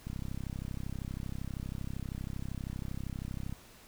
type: click train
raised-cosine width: 5 ms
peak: -26 dBFS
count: 114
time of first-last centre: 0.07-3.526 s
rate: 32.7 Hz
effects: pink hiss -56 dBFS RMS until 3.87 s